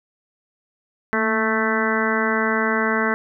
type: harmonic tone with a mistuned harmonic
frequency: 220 Hz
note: A3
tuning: in tune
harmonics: 1 / 2 / 3 / 4 / 5 / 6 / 7 / 8 / 9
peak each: -24 / -25 / -29 / -30 / -27 / -28 / -25 / -28 / -27 dBFS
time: 1.13-3.14 s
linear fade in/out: 0 ms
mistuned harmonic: 1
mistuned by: +43 cents
effects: none